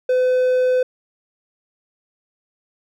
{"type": "tone", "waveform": "triangle", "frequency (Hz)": 507, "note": "B4", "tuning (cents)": 45, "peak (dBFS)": -12, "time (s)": [0.09, 0.83], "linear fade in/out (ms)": 5, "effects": []}